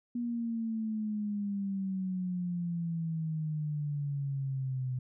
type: exponential sweep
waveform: sine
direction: down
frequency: 241.2 to 126.4 Hz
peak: -31 dBFS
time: 0.15-4.99 s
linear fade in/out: 5 ms
effects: none